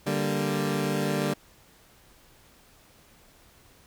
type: chord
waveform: 20% pulse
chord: G minor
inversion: second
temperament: equal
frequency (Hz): 146.83 / 196 / 233.1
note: D3 / G3 / Bb3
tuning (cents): 0 / 0 / 0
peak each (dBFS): -24 / -24 / -27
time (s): 0.06-1.34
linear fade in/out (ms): 10
effects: pink hiss -57 dBFS RMS until 3.86 s